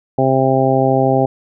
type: harmonic tone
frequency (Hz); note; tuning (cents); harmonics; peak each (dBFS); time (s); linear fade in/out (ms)
132.6; C3; +23; 1 / 2 / 3 / 4 / 5 / 6; -18 / -18 / -18 / -18 / -18 / -18; 0.18-1.26; 5
effects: none